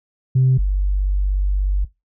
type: tone pair in turn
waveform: sine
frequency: 130.1 / 48.34 Hz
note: C3 / G1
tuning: -9 / -23 cents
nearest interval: octave + perfect fourth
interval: 1714 cents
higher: first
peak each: -10 / -14 dBFS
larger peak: first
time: 0.35-0.58 / 0.58-1.85 s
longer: second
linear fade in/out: 10 ms
effects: noise-tail reverb RT60 0.2 s tail -19 dB re dry + tanh soft clip ceiling -8 dBFS